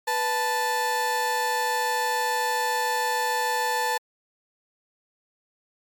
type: tone pair together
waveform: 30% pulse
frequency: 493.4 / 880 Hz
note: B4 / A5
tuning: -2 / 0 cents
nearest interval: minor seventh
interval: 1002 cents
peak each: -27 / -21 dBFS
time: 0.07-3.98 s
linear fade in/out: 10 ms
effects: MP3 96 kbps